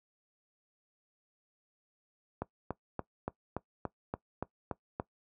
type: click train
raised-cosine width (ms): 1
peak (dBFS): -20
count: 10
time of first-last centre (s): 2.42-4.999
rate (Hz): 3.49
effects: noise-tail reverb RT60 0.1 s tail -19 dB re dry + high-pass 60 Hz 12 dB/octave